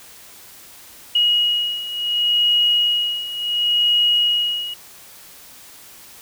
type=beating tone pair; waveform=sine; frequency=2894 / 2894.7 Hz; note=F#7 / F#7; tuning=-39 / -39 cents; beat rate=0.7 Hz; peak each=-21 / -17 dBFS; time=1.15-4.74 s; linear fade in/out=5 ms; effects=white hiss -43 dBFS RMS until 6.21 s